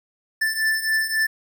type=beating tone pair; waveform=square; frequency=1760 / 1763.7 Hz; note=A6 / A6; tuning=0 / +4 cents; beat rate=3.7 Hz; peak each=-26 / -22 dBFS; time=0.41-1.27 s; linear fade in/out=10 ms; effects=9-bit